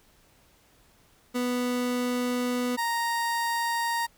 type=tone pair in turn; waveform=30% pulse; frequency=246.9 / 932.2 Hz; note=B3 / A#5; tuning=0 / 0 cents; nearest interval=octave + major seventh; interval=2300 cents; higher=second; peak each=-23 dBFS; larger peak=neither; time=1.34-2.77 / 2.77-4.07 s; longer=first; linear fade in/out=20 ms; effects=pink hiss -61 dBFS RMS until 4.17 s